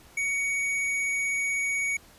sine tone with tanh clipping, 2242 Hz, C#7, 19 cents sharp, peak -27 dBFS, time 0.17-1.97 s, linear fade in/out 5 ms, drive 14 dB, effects pink hiss -54 dBFS RMS until 2.18 s + resampled to 32000 Hz

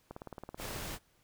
click train, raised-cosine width 1 ms, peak -29 dBFS, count 13, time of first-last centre 0.11-0.762 s, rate 18.4 Hz
pink noise, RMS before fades -41 dBFS, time 0.57-0.99 s, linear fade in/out 50 ms
effects pink hiss -70 dBFS RMS until 1.23 s

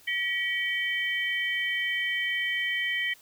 sine tone cluster, 1927 / 2271 / 3084 Hz, B6 / C#7 / G7, -43 / +41 / -29 cents, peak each -28 / -32 / -33 dBFS, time 0.07-3.14 s, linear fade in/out 10 ms, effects white hiss -56 dBFS RMS until 3.21 s

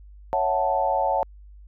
sine chord, F# minor seventh, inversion second, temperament equal, 554.4 / 659.3 / 740 / 880 Hz, C#5 / E5 / F#5 / A5, 0 / 0 / 0 / 0 cents, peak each -26 / -28 / -25 / -24 dBFS, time 0.33-1.23 s, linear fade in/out 0 ms, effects added 50 Hz sine -43 dBFS peak until 1.67 s

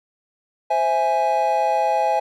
triangle chord, C augmented, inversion none, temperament equal, 523.3 / 659.3 / 830.6 Hz, C5 / E5 / G#5, 0 / 0 / 0 cents, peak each -23 / -20 / -17 dBFS, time 0.7-2.2 s, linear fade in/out 10 ms, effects none

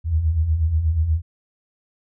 sine beating tone pair, 73.42 / 81.72 Hz, D2 / E2, 0 / -14 cents, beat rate 8.3 Hz, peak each -25 / -17 dBFS, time 0.04-1.22 s, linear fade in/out 50 ms, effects none

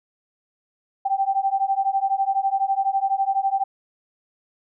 sine beating tone pair, 775 / 787 Hz, G5 / G5, -20 / +7 cents, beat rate 12 Hz, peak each -22 dBFS, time 1.05-3.64 s, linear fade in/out 10 ms, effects none

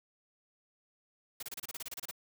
white noise bursts, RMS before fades -41 dBFS, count 13, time 1.4-2.112 s, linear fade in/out 5 ms, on 28 ms, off 29 ms, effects none

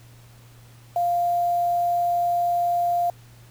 sine tone with quantisation, 698 Hz, F5, 1 cent flat, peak -19 dBFS, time 0.96-3.1 s, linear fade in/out 2 ms, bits 7, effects added 118 Hz sine -47 dBFS peak until 3.5 s + pink hiss -54 dBFS RMS until 3.5 s

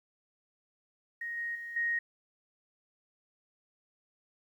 sine tone with level steps, 1871 Hz, A#6, 6 cents sharp, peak -35 / -33 / -39 / -28 dBFS, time 1.21-1.99 s, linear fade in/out 5 ms, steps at 1.37 / 1.55 / 1.76 s, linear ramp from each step 5 ms, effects 11-bit

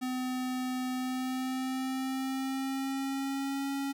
square tone with pitch glide, 254.6 to 276 Hz, C4 to C#4, -47 to -7 cents, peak -32 dBFS, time 0.01-3.93 s, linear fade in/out 20 ms, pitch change +140 cents, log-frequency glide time 0.93-3.7 s, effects none

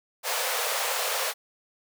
pink high-pass noise, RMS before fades -28 dBFS, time 0.23-1.34 s, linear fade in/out 50 ms, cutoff 450 Hz, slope 96 dB/octave, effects none

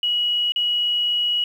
sine tone with dropouts, 2914 Hz, F#7, 27 cents flat, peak -18 dBFS, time 0.03-1.44 s, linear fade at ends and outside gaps 2 ms, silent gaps 0.521-0.56 s, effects 8-bit

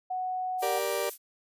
sine tone, 740 Hz, F#5, in tune, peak -29 dBFS, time 0.1-0.79 s, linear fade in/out 10 ms
violet noise, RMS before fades -38 dBFS, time 0.58-1.18 s, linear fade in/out 50 ms
35% pulse chord, G minor, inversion none, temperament just, 392 / 470.4 / 588 Hz, G4 / Bb4 / D5, 0 / +16 / +2 cents, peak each -32 / -31 / -30 dBFS, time 0.62-1.1 s, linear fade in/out 10 ms
effects resampled to 32000 Hz

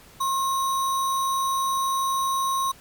sine tone with sample-and-hold, 1073 Hz, C6, 43 cents sharp, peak -21 dBFS, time 0.2-2.72 s, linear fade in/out 10 ms, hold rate 4900 Hz, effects pink hiss -50 dBFS RMS until 2.8 s + MP3 96 kbps

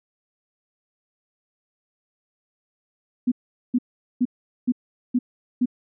sine tone bursts, 247.6 Hz, B3, 5 cents sharp, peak -16 dBFS, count 6, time 3.27-5.658 s, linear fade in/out 10 ms, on 48 ms, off 420 ms, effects none

